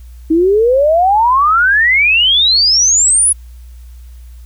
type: exponential sweep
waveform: sine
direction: up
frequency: 311.1 to 10548 Hz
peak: -7 dBFS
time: 0.3-3.33 s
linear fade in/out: 10 ms
effects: added 60 Hz sine -31 dBFS peak until 4.45 s + white hiss -52 dBFS RMS until 4.45 s